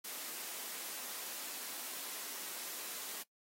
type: high-pass noise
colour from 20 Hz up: white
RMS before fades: -44 dBFS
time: 0.04-3.23 s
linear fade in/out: 10 ms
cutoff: 220 Hz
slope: 24 dB/octave
effects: noise-tail reverb RT60 0.1 s tail -19 dB re dry + AAC 48 kbps